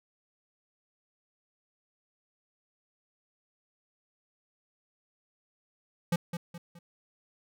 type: tone with echo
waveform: square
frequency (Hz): 171.8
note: F3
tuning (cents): -28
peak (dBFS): -25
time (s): 6.12-6.16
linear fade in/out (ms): 5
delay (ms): 210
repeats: 3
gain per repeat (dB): -8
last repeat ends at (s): 6.79
effects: none